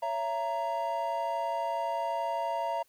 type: chord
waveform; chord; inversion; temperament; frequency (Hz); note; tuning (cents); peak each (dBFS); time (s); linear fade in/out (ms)
triangle; A# diminished; first; just; 559.4 / 671.3 / 932.3; C#5 / E5 / A#5; +16 / +31 / 0; -36 / -31 / -30; 0.02-2.83; 10
effects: white hiss -68 dBFS RMS until 2.88 s